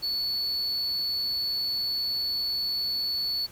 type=tone; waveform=triangle; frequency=4435 Hz; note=C#8; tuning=in tune; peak=-25 dBFS; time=0.02-3.47 s; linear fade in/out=20 ms; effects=pink hiss -50 dBFS RMS until 3.51 s